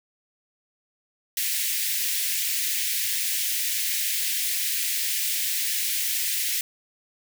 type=high-pass noise; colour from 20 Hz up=white; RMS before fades=-26 dBFS; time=1.37-6.61 s; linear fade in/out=2 ms; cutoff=1800 Hz; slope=48 dB/octave; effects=none